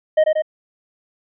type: tone with echo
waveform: triangle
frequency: 622.3 Hz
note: D#5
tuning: in tune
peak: -8 dBFS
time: 0.17-0.24 s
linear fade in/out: 10 ms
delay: 91 ms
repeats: 2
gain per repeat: -3 dB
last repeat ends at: 0.422 s
effects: resampled to 8000 Hz